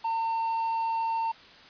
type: tone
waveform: triangle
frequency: 907 Hz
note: A#5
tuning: 48 cents flat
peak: -24 dBFS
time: 0.04-1.32 s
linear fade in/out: 10 ms
effects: white hiss -51 dBFS RMS until 1.69 s + resampled to 11025 Hz